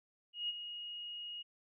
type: tone with ADSR envelope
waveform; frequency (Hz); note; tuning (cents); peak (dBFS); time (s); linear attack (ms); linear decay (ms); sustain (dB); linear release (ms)
sine; 2877; F#7; -49; -33; 0.33-1.43; 160; 28; -9; 19
effects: none